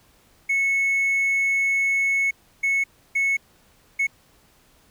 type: tone bursts at uneven times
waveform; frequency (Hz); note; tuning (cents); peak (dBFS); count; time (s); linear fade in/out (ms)
triangle; 2200; C#7; -14; -16; 4; 0.49-2.31 / 2.63-2.84 / 3.15-3.37 / 3.99-4.07; 10
effects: tanh soft clip ceiling -13 dBFS + pink hiss -58 dBFS RMS until 4.9 s